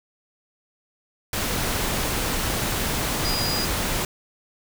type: tone in noise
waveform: sine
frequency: 4899 Hz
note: D#8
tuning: 28 cents flat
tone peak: -26 dBFS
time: 3.25-3.65 s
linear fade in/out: 2 ms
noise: pink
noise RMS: -25 dBFS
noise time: 1.33-4.05 s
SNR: -4 dB
effects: none